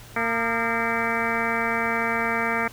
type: harmonic tone with a mistuned harmonic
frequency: 229.5 Hz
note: A#3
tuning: 27 cents flat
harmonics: 1 / 2 / 3 / 4 / 5 / 6 / 7 / 8 / 9 / 10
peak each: -31 / -31 / -31 / -31 / -31 / -31 / -31 / -31 / -31 / -31 dBFS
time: 0.16-2.68 s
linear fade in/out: 5 ms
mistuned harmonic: 5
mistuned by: +75 cents
effects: added 115 Hz sine -46 dBFS peak until 2.72 s + pink hiss -46 dBFS RMS until 2.72 s